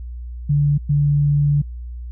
sine tone bursts at uneven times, 145 Hz, D3, 22 cents flat, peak -13 dBFS, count 2, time 0.49-0.78 / 0.89-1.62 s, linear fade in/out 10 ms, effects added 60 Hz sine -28 dBFS peak until 2.11 s

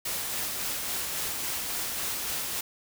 white noise with tremolo, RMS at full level -31 dBFS, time 0.05-2.61 s, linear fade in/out 5 ms, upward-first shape sine, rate 3.6 Hz, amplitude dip 25%, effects none

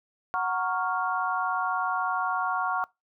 sine chord, Gb major seventh, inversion none, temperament equal, 740 / 932.3 / 1108.7 / 1396.9 Hz, Gb5 / Bb5 / Db6 / F6, 0 / 0 / 0 / 0 cents, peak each -30 / -33 / -29 / -31 dBFS, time 0.34-2.84 s, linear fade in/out 0 ms, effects noise-tail reverb RT60 0.2 s tail -23 dB re dry

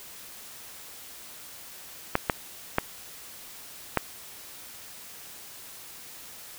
clicks, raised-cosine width 0.5 ms, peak -6 dBFS, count 4, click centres 2.154 / 2.298 / 2.784 / 3.973 s, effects white hiss -45 dBFS RMS until 6.58 s

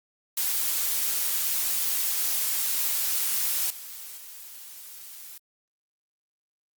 blue noise with level steps, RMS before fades -26 / -40 / -43 dBFS, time 0.37-5.38 s, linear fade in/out 5 ms, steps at 3.7 / 4.17 s, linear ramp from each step 5 ms, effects Opus 48 kbps

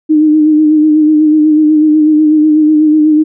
sine tone with vibrato, 306.6 Hz, D#4, 25 cents flat, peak -4 dBFS, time 0.09-3.24 s, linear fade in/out 20 ms, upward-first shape sine, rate 8.1 Hz, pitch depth 33 cents each way, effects none

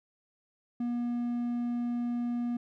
triangle tone, 240 Hz, B3, 49 cents flat, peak -27 dBFS, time 0.8-2.57 s, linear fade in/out 5 ms, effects none

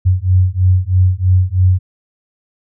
sine beating tone pair, 90.7 / 93.8 Hz, F#2 / F#2, -34 / +24 cents, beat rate 3.1 Hz, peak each -12 dBFS, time 0.05-1.79 s, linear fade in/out 20 ms, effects none

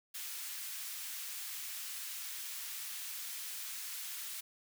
white high-pass noise, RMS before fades -43 dBFS, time 0.14-4.41 s, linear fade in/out 10 ms, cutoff 1600 Hz, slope 12 dB/octave, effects none

